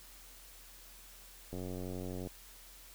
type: click train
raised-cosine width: 2 ms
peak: -29 dBFS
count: 69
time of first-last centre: 1.53-2.272 s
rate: 91.6 Hz
effects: added 42 Hz sine -58 dBFS peak until 2.94 s + white hiss -56 dBFS RMS until 2.94 s